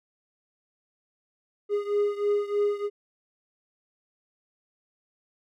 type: beating tone pair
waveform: triangle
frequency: 410 / 413.2 Hz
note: G#4 / G#4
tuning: -22 / -9 cents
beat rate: 3.2 Hz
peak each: -23 / -26 dBFS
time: 1.69-2.9 s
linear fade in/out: 50 ms
effects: none